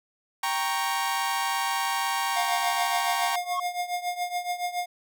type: chord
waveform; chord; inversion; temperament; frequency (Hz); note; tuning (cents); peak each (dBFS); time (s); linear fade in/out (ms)
sawtooth; G diminished; none; equal; 784 / 932.3 / 1108.7; G5 / Bb5 / Db6; 0 / 0 / 0; -26 / -25 / -27; 0.43-3.36; 5
type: tone with tremolo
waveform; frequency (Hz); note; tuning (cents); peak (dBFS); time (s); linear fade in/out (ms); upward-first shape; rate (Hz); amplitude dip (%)
square; 711; F5; +31; -25; 2.36-4.86; 5; triangle; 7.1; 85
type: tone with exponential growth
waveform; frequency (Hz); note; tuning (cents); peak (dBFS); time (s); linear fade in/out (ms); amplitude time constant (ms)
triangle; 1094; C#6; -23; -20; 3.42-3.6; 5; 39
effects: none